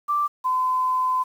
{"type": "tone pair in turn", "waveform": "sine", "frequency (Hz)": [1174.7, 1020.9], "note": ["D6", "C6"], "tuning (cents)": [0, -43], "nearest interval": "major second", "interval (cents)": 243, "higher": "first", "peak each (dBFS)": -19, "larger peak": "neither", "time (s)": [[0.08, 0.28], [0.44, 1.24]], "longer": "second", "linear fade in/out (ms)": 20, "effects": ["8-bit"]}